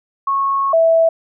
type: tone pair in turn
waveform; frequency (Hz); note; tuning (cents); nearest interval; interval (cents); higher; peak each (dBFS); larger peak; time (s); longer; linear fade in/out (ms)
sine; 1098 / 656.5; C#6 / E5; -17 / -7; major sixth; 890; first; -14 / -9; second; 0.27-0.73 / 0.73-1.09; first; 5
effects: none